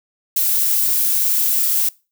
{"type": "noise", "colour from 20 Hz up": "violet", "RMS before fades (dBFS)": -17, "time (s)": [0.36, 1.89], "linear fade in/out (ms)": 5, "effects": ["noise-tail reverb RT60 0.3 s tail -23 dB re dry"]}